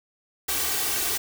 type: noise with comb filter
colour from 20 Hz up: white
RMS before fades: -26 dBFS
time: 0.48-1.18 s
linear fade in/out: 10 ms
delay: 2.6 ms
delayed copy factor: +0.65
effects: none